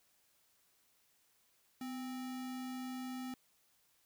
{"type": "tone with sample-and-hold", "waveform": "sine", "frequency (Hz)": 253.2, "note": "B3", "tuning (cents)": 43, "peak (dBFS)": -40, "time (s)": [1.81, 3.34], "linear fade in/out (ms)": 2, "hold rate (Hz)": 1050, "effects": ["white hiss -73 dBFS RMS until 4.05 s"]}